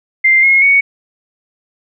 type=tone with pitch steps; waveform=sine; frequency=2093 / 2159 / 2228 Hz; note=C7 / C#7 / C#7; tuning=0 / -46 / +8 cents; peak=-6 dBFS; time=0.24-0.81 s; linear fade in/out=10 ms; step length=190 ms; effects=none